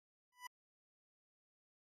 25% pulse tone with exponential growth, 990 Hz, B5, 4 cents sharp, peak -39 dBFS, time 0.32-0.47 s, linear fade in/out 5 ms, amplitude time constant 32 ms, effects MP3 64 kbps

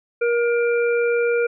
harmonic tone, 473.3 Hz, A#4, 26 cents sharp, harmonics 1 / 3 / 5, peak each -17 / -26 / -29 dBFS, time 0.21-1.47 s, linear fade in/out 10 ms, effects none

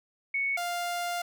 sine / sawtooth tone pair in turn, 2217 / 699.7 Hz, C#7 / F5, 0 / +3 cents, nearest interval octave + minor sixth, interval 1997 cents, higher first, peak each -26 dBFS, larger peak neither, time 0.34-0.57 / 0.57-1.22 s, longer second, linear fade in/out 5 ms, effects none

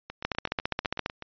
two click trains, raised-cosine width 0.3 ms, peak -10 / -21 dBFS, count 13 / 10, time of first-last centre 0.25-1.061 / 0.1-1.224 s, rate 14.8 / 8.01 Hz, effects resampled to 11025 Hz

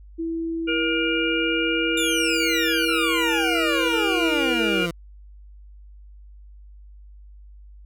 sine tone, 329.6 Hz, E4, in tune, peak -24 dBFS, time 0.18-4.84 s, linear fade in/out 20 ms
harmonic tone, 474.3 Hz, A#4, 30 cents sharp, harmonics 1 / 3 / 5 / 6, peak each -27 / -27 / -27 / -27 dBFS, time 0.67-4.87 s, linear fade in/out 20 ms
20% pulse exponential sweep, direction down, 3671 to 164.81 Hz, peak -20 dBFS, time 1.97-4.91 s, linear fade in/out 5 ms
effects added 50 Hz sine -42 dBFS peak until 7.85 s

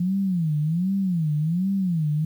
sine tone with vibrato, 171.3 Hz, F3, 33 cents flat, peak -20 dBFS, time 0-2.25 s, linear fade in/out 5 ms, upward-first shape sine, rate 1.3 Hz, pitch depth 240 cents each way, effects 9-bit

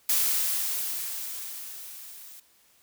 blue noise with level ramp, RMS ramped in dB -23 to -47 dBFS, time 0.09-2.4 s, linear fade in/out 5 ms, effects white hiss -62 dBFS RMS until 2.82 s

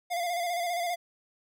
square tone with vibrato, 697 Hz, F5, 4 cents flat, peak -29 dBFS, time 0.1-0.96 s, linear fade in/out 20 ms, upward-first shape square, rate 15 Hz, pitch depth 39 cents each way, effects none

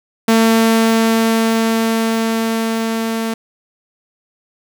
sawtooth tone with level ramp, 225.4 Hz, A3, 42 cents sharp, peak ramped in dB -5 to -14 dBFS, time 0.28-3.34 s, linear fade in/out 5 ms, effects none

